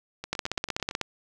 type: two click trains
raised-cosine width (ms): 0.2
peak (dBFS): -10 / -18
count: 12 / 7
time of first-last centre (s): 0.33-1.013 / 0.24-0.911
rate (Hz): 16.1 / 8.94
effects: none